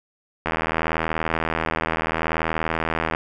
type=click train; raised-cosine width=0.5 ms; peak=-7 dBFS; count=218; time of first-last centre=0.46-3.149 s; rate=80.7 Hz; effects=none